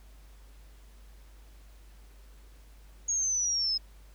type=linear sweep; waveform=sine; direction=down; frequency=6640 to 5100 Hz; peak=-26 dBFS; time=3.08-3.78 s; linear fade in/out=10 ms; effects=added 50 Hz sine -50 dBFS peak until 4.14 s + pink hiss -62 dBFS RMS until 4.14 s